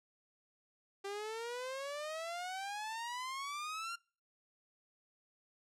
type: exponential sweep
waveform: sawtooth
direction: up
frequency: 392 to 1400 Hz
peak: -36 dBFS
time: 1.04-3.96 s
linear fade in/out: 10 ms
effects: noise-tail reverb RT60 0.4 s tail -26 dB re dry + low-pass 9000 Hz 12 dB/octave